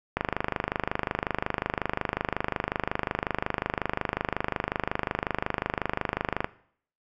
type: click train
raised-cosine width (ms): 0.5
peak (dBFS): -10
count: 161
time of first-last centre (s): 0.17-6.445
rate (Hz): 25.5
effects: noise-tail reverb RT60 0.6 s tail -18 dB re dry